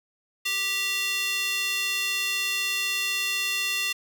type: tone with high-pass filter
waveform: square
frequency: 392 Hz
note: G4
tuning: in tune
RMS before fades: -27 dBFS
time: 0.45-3.93 s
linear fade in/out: 10 ms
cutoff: 2700 Hz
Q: 2.2
effects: none